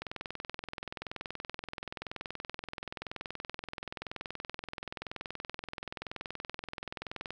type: click train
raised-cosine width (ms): 0.3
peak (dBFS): -22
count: 154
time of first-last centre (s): 0.02-7.306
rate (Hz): 21
effects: none